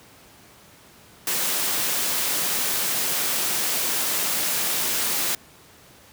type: high-pass noise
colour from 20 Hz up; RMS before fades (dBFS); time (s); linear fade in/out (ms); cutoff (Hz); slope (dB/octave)
white; -24; 1.27-5.35; 2; 140; 12
effects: pink hiss -50 dBFS RMS until 6.12 s + high-pass 80 Hz 12 dB/octave